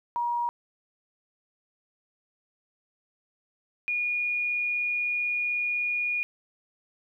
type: tone pair in turn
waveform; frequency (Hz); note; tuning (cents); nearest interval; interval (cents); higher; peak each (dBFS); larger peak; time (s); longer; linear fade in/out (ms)
sine; 953 / 2441; A#5 / D#7; +38 / -34; octave + major third; 1628; second; -25; neither; 0.16-0.49 / 3.88-6.23; second; 0
effects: 11-bit